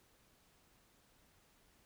silence, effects pink hiss -70 dBFS RMS until 1.85 s

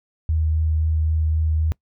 sine tone with vibrato, 78.8 Hz, D#2, 23 cents sharp, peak -17 dBFS, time 0.29-1.72 s, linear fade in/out 0 ms, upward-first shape triangle, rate 3.8 Hz, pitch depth 13 cents each way, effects noise-tail reverb RT60 0.1 s tail -24 dB re dry

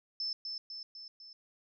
sine tone with echo, 5274 Hz, E8, in tune, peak -33 dBFS, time 0.2-0.33 s, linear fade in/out 2 ms, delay 250 ms, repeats 4, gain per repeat -4 dB, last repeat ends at 1.33 s, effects none

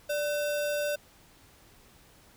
sine tone with sample-and-hold, 587.3 Hz, D5, in tune, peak -27 dBFS, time 0.09-0.96 s, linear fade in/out 10 ms, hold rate 2100 Hz, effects pink hiss -58 dBFS RMS until 2.36 s

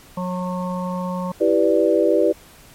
harmonic tone, 181.5 Hz, F#3, 33 cents flat, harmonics 1 / 3 / 5 / 6, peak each -24 / -29 / -31 / -32 dBFS, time 0.17-1.32 s, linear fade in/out 5 ms
sine chord, E minor seventh, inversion none, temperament equal, 329.6 / 392 / 493.9 / 587.3 Hz, E4 / G4 / B4 / D5, 0 / 0 / 0 / 0 cents, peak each -19 dBFS, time 1.4-2.33 s, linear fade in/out 20 ms
effects pink hiss -47 dBFS RMS until 2.74 s + MP3 64 kbps

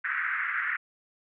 pink band-pass noise, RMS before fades -30 dBFS, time 0.04-0.77 s, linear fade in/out 10 ms, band 1400 to 2000 Hz, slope 48 dB/octave, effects none

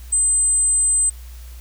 sine tone, 8140 Hz, C9, 49 cents flat, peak -14 dBFS, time 0.12-1.1 s, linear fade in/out 10 ms, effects added 60 Hz sine -34 dBFS peak until 1.6 s + white hiss -48 dBFS RMS until 1.6 s

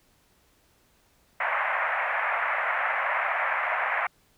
white band-pass noise, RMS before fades -27 dBFS, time 1.4-4.07 s, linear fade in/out 5 ms, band 600 to 2200 Hz, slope 48 dB/octave, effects pink hiss -64 dBFS RMS until 4.37 s

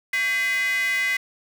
square tone with high-pass filter, 225.6 Hz, A3, 44 cents sharp, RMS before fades -23 dBFS, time 0.13-1.17 s, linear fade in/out 5 ms, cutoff 2000 Hz, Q 8.4, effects none

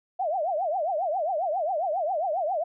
sine tone with vibrato, 682 Hz, F5, 41 cents flat, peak -24 dBFS, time 0.19-2.64 s, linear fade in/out 10 ms, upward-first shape triangle, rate 7.4 Hz, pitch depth 290 cents each way, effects none

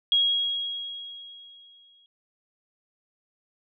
sine tone with exponential decay, 3297 Hz, G#7, 13 cents flat, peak -17 dBFS, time 0.12-2.06 s, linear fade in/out 1 ms, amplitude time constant 420 ms, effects none

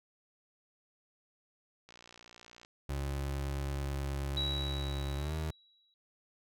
click train, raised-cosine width 0.2 ms, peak -36 dBFS, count 46, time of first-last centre 1.89-2.649 s, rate 59.3 Hz
30% pulse tone with pitch glide, 69.3 to 78.24 Hz, C#2 to D#2, 0 to +10 cents, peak -31 dBFS, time 2.89-5.51 s, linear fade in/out 5 ms, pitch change +210 cents, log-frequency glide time 5.16-5.34 s
sine tone with exponential decay, 3891 Hz, B7, 27 cents flat, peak -31 dBFS, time 4.37-5.94 s, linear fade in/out 1 ms, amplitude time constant 340 ms
effects none

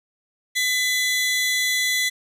sawtooth tone pair together, 2008 / 3412 Hz, B6 / G#7, +28 / +46 cents, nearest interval major sixth, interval 918 cents, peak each -17 / -23 dBFS, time 0.55-2.1 s, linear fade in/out 20 ms, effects resampled to 32000 Hz + 9-bit

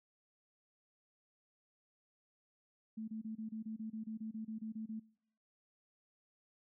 sine tone bursts, 220 Hz, A3, in tune, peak -40 dBFS, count 15, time 2.97-4.998 s, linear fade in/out 10 ms, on 110 ms, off 27 ms, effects noise-tail reverb RT60 0.8 s tail -26 dB re dry

